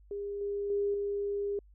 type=tone with level steps; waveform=sine; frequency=404.7 Hz; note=G#4; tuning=45 cents flat; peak=-34 / -31 / -27 / -30 dBFS; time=0.11-1.59 s; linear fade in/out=2 ms; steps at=0.41 / 0.7 / 0.94 s; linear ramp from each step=2 ms; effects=added 50 Hz sine -55 dBFS peak until 1.74 s